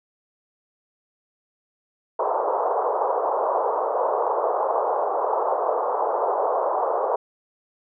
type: band-pass noise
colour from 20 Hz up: pink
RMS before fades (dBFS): -23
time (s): 2.19-7.16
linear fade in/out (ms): 5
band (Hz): 440 to 1100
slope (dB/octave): 48
effects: none